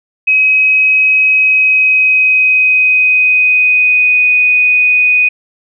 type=tone with pitch glide; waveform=sine; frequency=2540 to 2488 Hz; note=D#7 to D#7; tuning=+35 to -1 cents; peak=-6 dBFS; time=0.27-5.29 s; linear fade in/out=10 ms; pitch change=-36 cents; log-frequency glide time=1.3-4.27 s; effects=none